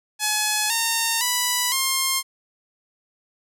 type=tone with pitch steps; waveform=5% pulse; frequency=849 / 915.2 / 986.6 / 1063.5 Hz; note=G#5 / A#5 / B5 / C6; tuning=+38 / -32 / -2 / +28 cents; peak=-8 dBFS; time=0.19-2.23 s; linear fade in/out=50 ms; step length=510 ms; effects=none